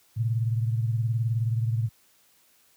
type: beating tone pair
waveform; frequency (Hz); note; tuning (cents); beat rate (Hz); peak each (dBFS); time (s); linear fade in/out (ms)
sine; 112.8 / 131.8; A2 / C3; +44 / +13; 19; -23 / -31; 0.16-1.89; 20
effects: white hiss -62 dBFS RMS until 2.76 s + high-pass 60 Hz 12 dB/octave